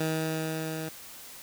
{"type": "tone with level ramp", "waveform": "15% pulse", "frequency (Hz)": 159, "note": "D#3", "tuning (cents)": 38, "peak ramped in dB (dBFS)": [-20, -27], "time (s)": [0, 0.89], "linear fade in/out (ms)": 5, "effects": ["white hiss -46 dBFS RMS until 1.42 s"]}